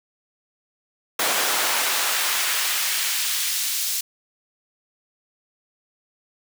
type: noise with high-pass filter sweep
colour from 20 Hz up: pink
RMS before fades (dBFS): -23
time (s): 1.19-4.01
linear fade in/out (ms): 5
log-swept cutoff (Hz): 550 to 4500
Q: 0.71
effects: none